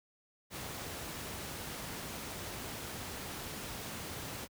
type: noise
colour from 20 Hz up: pink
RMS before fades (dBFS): -42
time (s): 0.5-4.48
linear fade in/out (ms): 50
effects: high-pass 60 Hz 12 dB/octave